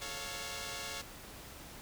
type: chord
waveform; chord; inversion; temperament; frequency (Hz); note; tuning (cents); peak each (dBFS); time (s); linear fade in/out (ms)
5% pulse; A augmented; none; equal with one note detuned; 440 / 554.4 / 702.1; A4 / C#5 / E#5; 0 / 0 / +9; -35 / -32 / -33; 0.01-1.02; 10
effects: pink hiss -50 dBFS RMS until 1.81 s